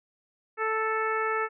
harmonic tone, 440 Hz, A4, in tune, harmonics 1 / 2 / 3 / 4 / 5 / 6, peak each -30 / -34 / -29 / -33 / -36 / -44 dBFS, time 0.57-1.49 s, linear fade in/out 50 ms, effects none

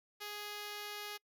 5% pulse tone, 415.3 Hz, G#4, in tune, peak -31 dBFS, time 0.2-1.18 s, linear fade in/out 20 ms, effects noise-tail reverb RT60 0.1 s tail -26 dB re dry

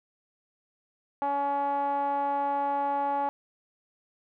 5% pulse tone with low-pass filter, 282.1 Hz, C#4, 30 cents sharp, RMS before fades -28 dBFS, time 1.22-3.29 s, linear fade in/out 0 ms, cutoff 830 Hz, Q 5.1, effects none

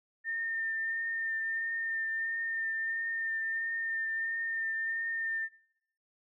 sine tone with vibrato, 1811 Hz, A6, 49 cents sharp, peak -31 dBFS, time 0.24-5.49 s, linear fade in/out 50 ms, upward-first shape triangle, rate 1.5 Hz, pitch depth 17 cents each way, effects noise-tail reverb RT60 0.8 s tail -23 dB re dry

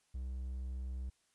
triangle tone, 64 Hz, C2, 38 cents flat, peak -36 dBFS, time 0.14-1.1 s, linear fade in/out 10 ms, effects white hiss -75 dBFS RMS until 1.34 s + resampled to 24000 Hz

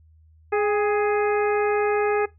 harmonic tone with a mistuned harmonic, 417.5 Hz, G#4, 9 cents sharp, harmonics 1 / 2 / 3 / 4 / 5 / 6, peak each -20 / -26 / -30 / -32 / -34 / -36 dBFS, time 0.52-2.26 s, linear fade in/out 10 ms, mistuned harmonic 2, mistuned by -45 cents, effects noise-tail reverb RT60 0.2 s tail -21 dB re dry + added 79 Hz sine -51 dBFS peak until 2.38 s

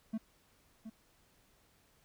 triangle tone with echo, 221 Hz, A3, 8 cents sharp, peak -31 dBFS, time 0.13-0.18 s, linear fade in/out 10 ms, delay 720 ms, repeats 1, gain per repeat -10 dB, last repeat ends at 0.9 s, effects pink hiss -69 dBFS RMS until 2.04 s

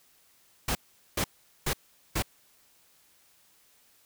pink noise bursts, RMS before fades -28 dBFS, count 4, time 0.68-2.224 s, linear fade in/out 5 ms, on 71 ms, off 420 ms, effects white hiss -63 dBFS RMS until 4.05 s

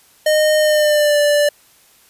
square tone with pitch glide, 614 to 586.6 Hz, D#5 to D5, -23 to -2 cents, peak -12 dBFS, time 0.26-1.49 s, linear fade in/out 5 ms, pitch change -79 cents, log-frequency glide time 0.58-1.19 s, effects white hiss -51 dBFS RMS until 2.09 s + resampled to 32000 Hz

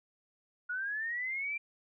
sine linear sweep, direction up, 1433 to 2375 Hz, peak -33 dBFS, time 0.69-1.58 s, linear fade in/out 10 ms, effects none

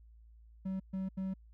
triangle tone bursts at uneven times, 190.1 Hz, F#3, 47 cents sharp, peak -32 dBFS, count 3, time 0.65-0.8 / 0.93-1.09 / 1.17-1.34 s, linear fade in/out 10 ms, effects added 56 Hz sine -55 dBFS peak until 1.53 s

